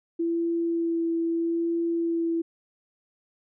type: tone with vibrato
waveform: sine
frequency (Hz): 334.5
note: E4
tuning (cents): +25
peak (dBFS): -23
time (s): 0.19-2.42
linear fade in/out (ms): 10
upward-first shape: sine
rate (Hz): 0.78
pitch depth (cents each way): 12
effects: none